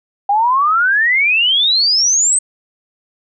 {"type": "exponential sweep", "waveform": "sine", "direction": "up", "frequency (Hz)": [789, 8372], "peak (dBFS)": -10, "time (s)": [0.29, 2.39], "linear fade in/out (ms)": 5, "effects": []}